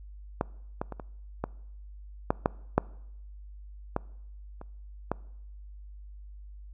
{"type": "clicks", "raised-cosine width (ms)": 1, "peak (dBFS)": [-12, -16, -23, -24, -15, -9, -8, -6, -13, -28, -13], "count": 11, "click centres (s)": [0.411, 0.815, 0.923, 0.998, 1.44, 2.305, 2.459, 2.78, 3.964, 4.614, 5.116], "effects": ["noise-tail reverb RT60 0.8 s tail -23 dB re dry", "added 50 Hz sine -43 dBFS peak until 6.73 s"]}